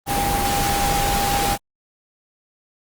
sine tone in noise, 803 Hz, G5, 41 cents sharp, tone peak -21 dBFS, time 0.06-1.58 s, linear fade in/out 50 ms, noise pink, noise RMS -22 dBFS, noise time 0.06-1.58 s, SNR -2 dB, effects Opus 24 kbps

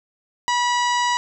harmonic tone, 973 Hz, B5, 26 cents flat, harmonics 1 / 2 / 3 / 4 / 5 / 6 / 7 / 8, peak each -19 / -25 / -29 / -31 / -33 / -35 / -36 / -37 dBFS, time 0.48-1.17 s, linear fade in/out 0 ms, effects none

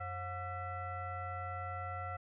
sine tone with frequency modulation, 721 Hz, F#5, 45 cents flat, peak -38 dBFS, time 0-2.17 s, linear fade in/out 10 ms, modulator 629 Hz, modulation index 1.5, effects none

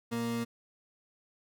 30% pulse tone pair together, 116.94 / 233.5 Hz, A#2 / A#3, +6 / +3 cents, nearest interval octave, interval 1197 cents, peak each -37 / -30 dBFS, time 0.11-0.45 s, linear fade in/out 20 ms, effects none

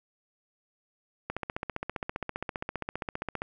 click train, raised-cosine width 0.5 ms, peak -17 dBFS, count 33, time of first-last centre 1.3-3.419 s, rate 15.1 Hz, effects none

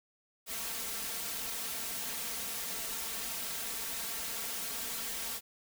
white noise with comb filter, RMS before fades -38 dBFS, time 0.46-5.41 s, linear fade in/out 50 ms, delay 4.4 ms, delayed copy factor +0.7, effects none

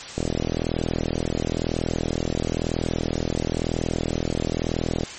click train, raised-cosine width 2 ms, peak -10 dBFS, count 200, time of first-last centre 0.18-5.034 s, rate 41 Hz, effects white hiss -36 dBFS RMS until 5.18 s + MP3 32 kbps

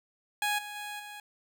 15% pulse tone with level steps, 830.6 Hz, G#5, in tune, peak -21 / -33 / -31 / -36 dBFS, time 0.42-1.2 s, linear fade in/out 2 ms, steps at 0.58 / 0.75 / 0.99 s, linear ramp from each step 10 ms, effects none

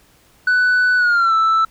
sine tone with pitch glide, 1491 to 1320.7 Hz, F#6 to E6, +13 to +3 cents, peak -9 dBFS, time 0.47-1.65 s, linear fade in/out 5 ms, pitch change -210 cents, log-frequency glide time 0.97-1.34 s, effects tanh soft clip ceiling -11 dBFS + pink hiss -53 dBFS RMS until 1.7 s

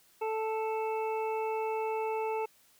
harmonic tone, 440 Hz, A4, in tune, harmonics 1 / 2 / 3 / 5 / 6, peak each -32 / -34 / -47 / -49 / -45 dBFS, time 0.21-2.46 s, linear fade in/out 10 ms, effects white hiss -64 dBFS RMS until 2.79 s

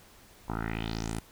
10% pulse tone with low-pass filter sweep, 55.4 Hz, A1, 13 cents sharp, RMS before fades -34 dBFS, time 0.48-1.2 s, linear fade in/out 10 ms, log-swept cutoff 980 to 11000 Hz, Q 3.9, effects pink hiss -56 dBFS RMS until 1.31 s

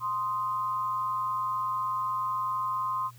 sine tone pair together, 1044 / 1244.3 Hz, C6 / D#6, -4 / 0 cents, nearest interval minor third, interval 304 cents, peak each -28 / -34 dBFS, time 0-3.11 s, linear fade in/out 50 ms, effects added 120 Hz sine -49 dBFS peak until 3.18 s + white hiss -59 dBFS RMS until 3.18 s

